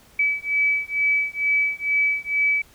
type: beating tone pair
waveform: sine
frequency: 2292 / 2294.2 Hz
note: D7 / D7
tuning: -43 / -41 cents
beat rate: 2.2 Hz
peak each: -22 dBFS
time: 0.19-2.62 s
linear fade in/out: 5 ms
effects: pink hiss -53 dBFS RMS until 2.74 s